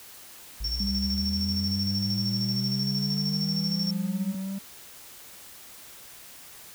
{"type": "linear sweep", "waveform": "triangle", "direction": "up", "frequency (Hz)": [51.91, 197.4], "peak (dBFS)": -28, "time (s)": [0.6, 4.59], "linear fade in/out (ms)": 10}
{"type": "tone with tremolo", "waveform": "sine", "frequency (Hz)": 5460, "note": "F8", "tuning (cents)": -40, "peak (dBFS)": -27, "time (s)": [0.64, 3.91], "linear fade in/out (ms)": 5, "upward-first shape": "square", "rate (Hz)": 13, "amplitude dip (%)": 55}
{"type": "tone", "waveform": "sine", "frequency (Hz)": 198.8, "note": "G3", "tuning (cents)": 25, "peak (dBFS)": -28, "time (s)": [0.8, 4.35], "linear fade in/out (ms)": 5}
{"effects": ["white hiss -47 dBFS RMS until 6.74 s"]}